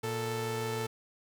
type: tone pair together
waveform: sawtooth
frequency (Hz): 116.9 / 441.4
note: A#2 / A4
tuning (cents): +5 / +5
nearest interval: octave + major seventh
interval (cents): 2300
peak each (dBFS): -32 / -30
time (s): 0.03-0.87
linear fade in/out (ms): 10
effects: none